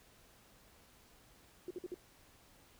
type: tone bursts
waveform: sine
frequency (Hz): 359.1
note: F4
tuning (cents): +48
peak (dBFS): -39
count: 4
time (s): 1.68-1.943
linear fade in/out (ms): 2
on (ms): 26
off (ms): 53
effects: pink hiss -64 dBFS RMS until 2.79 s